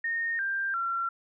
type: tone with pitch steps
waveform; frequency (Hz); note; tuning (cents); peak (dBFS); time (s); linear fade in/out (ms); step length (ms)
sine; 1842 / 1585.1 / 1364.1; A#6 / G6 / F6; -21 / +19 / -41; -27; 0.04-1.09; 5; 350
effects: none